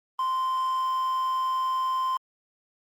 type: tone with quantisation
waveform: triangle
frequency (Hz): 1040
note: C6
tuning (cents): -11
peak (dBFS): -22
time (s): 0.19-2.17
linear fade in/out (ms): 2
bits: 8
effects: Opus 24 kbps